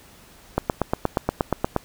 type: click train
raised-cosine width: 1 ms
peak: -5 dBFS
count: 11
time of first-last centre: 0.58-1.763 s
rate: 8.45 Hz
effects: pink hiss -50 dBFS RMS until 1.84 s